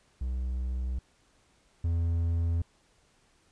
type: tone pair in turn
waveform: triangle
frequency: 63 / 84.09 Hz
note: B1 / E2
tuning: +35 / +35 cents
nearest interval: perfect fourth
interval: 500 cents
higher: second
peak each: -27 / -23 dBFS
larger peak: second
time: 0.21-0.99 / 1.84-2.62 s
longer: neither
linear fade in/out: 5 ms
effects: pink hiss -66 dBFS RMS until 3.51 s + resampled to 22050 Hz